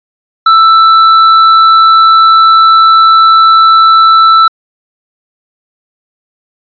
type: tone with hard clipping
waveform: sine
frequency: 1324 Hz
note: E6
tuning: 7 cents sharp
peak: -3 dBFS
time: 0.46-4.48 s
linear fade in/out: 5 ms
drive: 7 dB
effects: resampled to 11025 Hz